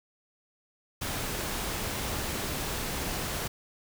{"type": "noise", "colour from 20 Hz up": "pink", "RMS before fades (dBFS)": -33, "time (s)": [1.01, 3.48], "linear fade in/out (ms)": 10, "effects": []}